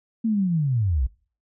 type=linear sweep; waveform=sine; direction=down; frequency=231.1 to 53.9 Hz; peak=-19 dBFS; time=0.24-1.07 s; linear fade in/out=10 ms; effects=noise-tail reverb RT60 0.4 s tail -21 dB re dry